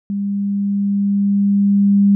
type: tone with level ramp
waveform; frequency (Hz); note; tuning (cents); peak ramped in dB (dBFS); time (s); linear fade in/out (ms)
sine; 200.5; G3; +39; -18 to -8; 0.1-2.15; 0
effects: none